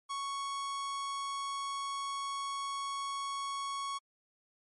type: tone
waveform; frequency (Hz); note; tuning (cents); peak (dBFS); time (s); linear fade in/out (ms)
45% pulse; 1108.7; C#6; 0; -35; 0.09-3.99; 20
effects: MP3 48 kbps